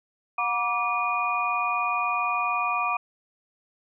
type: tone cluster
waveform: sine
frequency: 723 / 960 / 1167 / 2452 Hz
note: F#5 / B5 / D6 / D#7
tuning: -40 / -49 / -11 / -26 cents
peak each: -30 / -31 / -26 / -29 dBFS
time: 0.38-2.97 s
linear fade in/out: 5 ms
effects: none